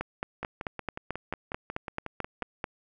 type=two click trains; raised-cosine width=0.5 ms; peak=-20 / -16 dBFS; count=12 / 13; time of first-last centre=0.43-2.426 / 0.01-2.642 s; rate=5.51 / 4.56 Hz; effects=none